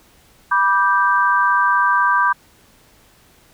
sine chord, G major, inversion first, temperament just, 980 / 1176 / 1568 Hz, B5 / D6 / G6, -14 / +2 / 0 cents, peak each -17 dBFS, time 0.51-2.33 s, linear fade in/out 10 ms, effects pink hiss -52 dBFS RMS until 3.53 s

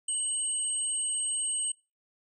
sine tone pair together, 2960 / 8394 Hz, F#7 / C9, 0 / +5 cents, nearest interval octave + tritone, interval 1805 cents, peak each -39 / -28 dBFS, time 0.08-1.72 s, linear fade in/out 5 ms, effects noise-tail reverb RT60 0.3 s tail -25 dB re dry

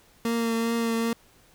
30% pulse tone with vibrato, 229.9 Hz, A#3, 24 cents flat, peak -21 dBFS, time 0.25-1.13 s, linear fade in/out 2 ms, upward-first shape triangle, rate 2.5 Hz, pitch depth 20 cents each way, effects pink hiss -58 dBFS RMS until 1.54 s

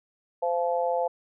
harmonic tone, 172.5 Hz, F3, 21 cents flat, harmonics 3 / 4 / 5, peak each -26 / -28 / -30 dBFS, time 0.42-1.08 s, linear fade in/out 10 ms, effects none

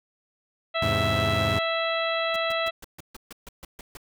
harmonic tone, 659.3 Hz, E5, in tune, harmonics 1 / 2 / 3 / 4 / 5 / 6, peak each -27 / -30 / -32 / -33 / -34 / -35 dBFS, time 0.74-2.71 s, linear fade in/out 20 ms
sawtooth chord, E augmented, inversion none, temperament equal, 82.41 / 103.83 / 130.81 Hz, E2 / G#2 / B#2, 0 / 0 / 0 cents, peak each -27 / -23 / -28 dBFS, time 0.82-1.59 s, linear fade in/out 5 ms
pink noise bursts, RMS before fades -41 dBFS, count 11, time 2.34-3.971 s, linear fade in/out 2 ms, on 21 ms, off 140 ms
effects none

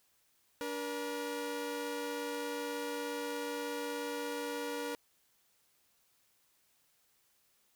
sawtooth tone pair together, 289.9 / 477.6 Hz, D4 / A#4, -22 / +42 cents, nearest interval major sixth, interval 864 cents, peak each -37 / -34 dBFS, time 0.61-4.95 s, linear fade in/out 0 ms, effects white hiss -72 dBFS RMS until 7.75 s

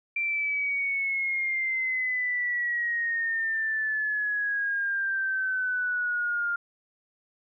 sine exponential sweep, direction down, 2360 to 1401 Hz, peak -25 dBFS, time 0.16-6.56 s, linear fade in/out 5 ms, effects none

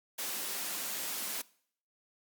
white high-pass noise, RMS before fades -37 dBFS, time 0.18-1.42 s, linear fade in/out 10 ms, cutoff 190 Hz, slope 24 dB/octave, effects noise-tail reverb RT60 0.6 s tail -22 dB re dry + Opus 48 kbps

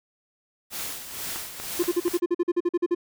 white noise with tremolo, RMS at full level -32 dBFS, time 0.7-2.2 s, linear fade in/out 50 ms, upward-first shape sine, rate 2.1 Hz, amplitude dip 60%
click train, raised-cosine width 0.5 ms, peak -21 dBFS, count 4, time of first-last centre 1.36-2.079 s, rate 4.17 Hz
triangle tone bursts, 349.2 Hz, F4, in tune, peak -17 dBFS, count 14, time 1.79-2.949 s, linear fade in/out 10 ms, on 41 ms, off 45 ms
effects none

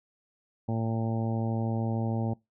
harmonic tone, 113.2 Hz, A2, 50 cents sharp, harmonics 1 / 2 / 3 / 4 / 5 / 6 / 7 / 8, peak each -29 / -31 / -39 / -41 / -40 / -45 / -40 / -47 dBFS, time 0.68-2.34 s, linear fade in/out 10 ms, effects noise-tail reverb RT60 0.2 s tail -23 dB re dry

